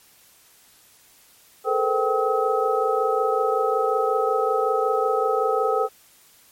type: tone cluster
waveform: sine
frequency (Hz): 429.8 / 455.2 / 511 / 776 / 1280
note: A4 / A#4 / C5 / G5 / D#6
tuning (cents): -41 / -41 / -41 / -18 / +49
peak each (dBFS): -25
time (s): 1.64-5.89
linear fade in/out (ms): 50
effects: white hiss -54 dBFS RMS until 6.51 s + MP3 64 kbps